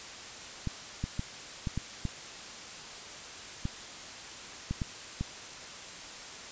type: clicks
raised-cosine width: 5 ms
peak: -19 dBFS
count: 10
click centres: 0.673 / 1.04 / 1.194 / 1.672 / 1.776 / 2.053 / 3.654 / 4.71 / 4.818 / 5.21 s
effects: white hiss -44 dBFS RMS until 6.51 s + resampled to 16000 Hz